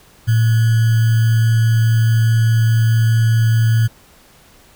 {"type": "tone with sample-and-hold", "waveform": "sine", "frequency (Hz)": 113.1, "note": "A2", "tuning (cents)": 48, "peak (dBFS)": -10, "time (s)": [0.27, 3.88], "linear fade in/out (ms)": 20, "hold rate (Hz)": 1575, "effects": ["pink hiss -48 dBFS RMS until 4.75 s"]}